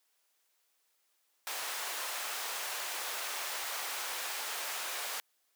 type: high-pass noise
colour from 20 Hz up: pink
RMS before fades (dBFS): -38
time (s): 1.47-5.2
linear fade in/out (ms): 0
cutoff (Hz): 750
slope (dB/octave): 12
effects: white hiss -75 dBFS RMS until 5.55 s + high-pass 400 Hz 12 dB/octave